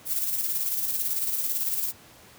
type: noise with tremolo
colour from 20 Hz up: violet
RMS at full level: -26 dBFS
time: 0.05-1.93 s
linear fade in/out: 50 ms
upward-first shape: square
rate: 18 Hz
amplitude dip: 40%
effects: pink hiss -51 dBFS RMS until 2.38 s + high-pass 80 Hz 12 dB/octave